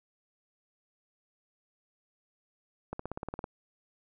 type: accelerating click train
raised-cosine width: 1 ms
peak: -22 dBFS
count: 10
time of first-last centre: 2.93-3.442 s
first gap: 64 ms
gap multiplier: 0.97
effects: none